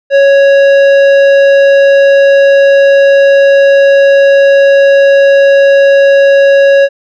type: tone with tanh clipping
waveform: sine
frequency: 554.4 Hz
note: C#5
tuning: in tune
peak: -4 dBFS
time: 0.1-6.89 s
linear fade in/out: 50 ms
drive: 12 dB
effects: none